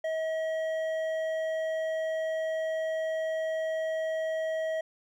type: tone with hard clipping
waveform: triangle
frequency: 639 Hz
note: D#5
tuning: 46 cents sharp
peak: -30 dBFS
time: 0.04-4.81 s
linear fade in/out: 5 ms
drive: 11 dB
effects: none